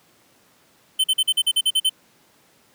square tone bursts, 3072 Hz, G7, 36 cents flat, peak -16 dBFS, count 10, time 0.99-1.896 s, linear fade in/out 10 ms, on 51 ms, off 44 ms, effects pink hiss -57 dBFS RMS until 2.74 s + high-pass 150 Hz 12 dB/octave

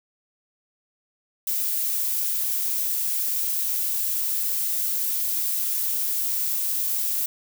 violet noise, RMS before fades -25 dBFS, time 1.47-7.26 s, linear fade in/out 5 ms, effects none

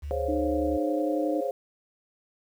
sine tone with vibrato, 72.7 Hz, D2, 17 cents flat, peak -32 dBFS, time 0.02-0.78 s, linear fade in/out 20 ms, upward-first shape square, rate 18 Hz, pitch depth 19 cents each way
sine chord, Db major seventh, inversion second, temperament equal, 415.3 / 523.3 / 554.4 / 698.5 Hz, Ab4 / C5 / Db5 / F5, 0 / 0 / 0 / 0 cents, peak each -35 / -30 / -31 / -35 dBFS, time 0.11-1.51 s, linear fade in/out 0 ms
sine tone, 305.7 Hz, D#4, 30 cents flat, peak -27 dBFS, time 0.28-1.41 s, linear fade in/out 10 ms
effects 9-bit

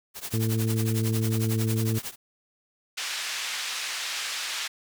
white noise with tremolo, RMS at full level -32 dBFS, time 0.14-2.16 s, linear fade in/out 50 ms, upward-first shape triangle, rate 11 Hz, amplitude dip 95%
harmonic tone, 111.2 Hz, A2, 19 cents sharp, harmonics 1 / 2 / 3 / 4, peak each -24 / -30 / -34 / -36 dBFS, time 0.33-1.99 s, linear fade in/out 10 ms
pink band-pass noise, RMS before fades -32 dBFS, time 2.97-4.68 s, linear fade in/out 10 ms, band 1900 to 6600 Hz, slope 12 dB/octave
effects none

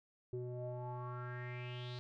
square tone with low-pass filter sweep, 123.47 Hz, B2, in tune, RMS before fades -44 dBFS, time 0.33-1.99 s, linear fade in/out 0 ms, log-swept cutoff 390 to 4200 Hz, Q 5.5, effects none

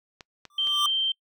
clicks, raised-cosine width 0.2 ms, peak -24 dBFS, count 3, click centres 0.208 / 0.453 / 0.672 s
square tone with exponential growth, 1176 Hz, D6, 2 cents sharp, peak -22 dBFS, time 0.5-0.86 s, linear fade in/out 2 ms, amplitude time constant 77 ms
sine tone, 3136 Hz, G7, in tune, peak -22 dBFS, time 0.58-1.12 s, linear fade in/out 5 ms
effects noise-tail reverb RT60 0.1 s tail -26 dB re dry

